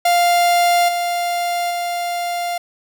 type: tone with level steps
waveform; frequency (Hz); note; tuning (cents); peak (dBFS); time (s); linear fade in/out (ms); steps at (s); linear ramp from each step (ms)
45% pulse; 698.5; F5; 0; -12 / -18 / -20; 0.05-2.58; 5; 0.88 / 1.7; 10
effects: none